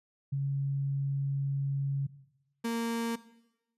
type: tone pair in turn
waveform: sine / 35% pulse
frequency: 138.59 / 231.1 Hz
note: C#3 / A#3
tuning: 0 / -15 cents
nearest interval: major sixth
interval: 885 cents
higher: second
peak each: -28 dBFS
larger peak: neither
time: 0.32-2.07 / 2.64-3.16 s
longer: first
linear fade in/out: 10 ms
effects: noise-tail reverb RT60 0.9 s tail -17 dB re dry + resampled to 32000 Hz